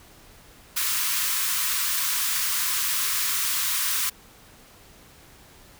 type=high-pass noise; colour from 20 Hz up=white; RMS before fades=-25 dBFS; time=0.76-4.1 s; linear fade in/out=10 ms; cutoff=970 Hz; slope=96 dB/octave; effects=pink hiss -51 dBFS RMS until 5.79 s